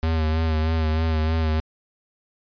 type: tone with vibrato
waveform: square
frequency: 79.6 Hz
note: D#2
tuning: 40 cents sharp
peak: -20 dBFS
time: 0.03-1.6 s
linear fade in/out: 0 ms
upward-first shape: sine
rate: 3.2 Hz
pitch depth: 37 cents each way
effects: resampled to 11025 Hz